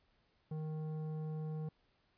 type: tone with tanh clipping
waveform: triangle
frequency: 155.56 Hz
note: D#3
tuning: in tune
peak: -40 dBFS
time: 0.51-1.69 s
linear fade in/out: 5 ms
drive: 15 dB
effects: pink hiss -75 dBFS RMS until 2.17 s + resampled to 11025 Hz